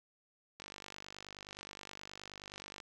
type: click train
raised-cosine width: 0.2 ms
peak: -29 dBFS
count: 110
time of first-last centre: 0.6-2.802 s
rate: 49.5 Hz
effects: 10-bit